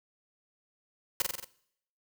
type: noise with echo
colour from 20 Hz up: white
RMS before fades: -27 dBFS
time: 1.2-1.22 s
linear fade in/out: 2 ms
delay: 45 ms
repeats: 5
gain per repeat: -3 dB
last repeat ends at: 1.445 s
effects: noise-tail reverb RT60 0.7 s tail -20 dB re dry